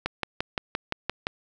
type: click train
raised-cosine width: 0.3 ms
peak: -10 dBFS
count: 8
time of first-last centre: 0.06-1.269 s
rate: 5.79 Hz
effects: none